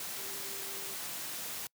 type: tone in noise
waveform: sine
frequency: 392 Hz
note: G4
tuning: in tune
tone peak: -51 dBFS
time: 0.18-0.94 s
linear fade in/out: 2 ms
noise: white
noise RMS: -40 dBFS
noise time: 0-1.67 s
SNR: -14 dB
effects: noise-tail reverb RT60 0.1 s tail -26 dB re dry + high-pass 100 Hz 12 dB/octave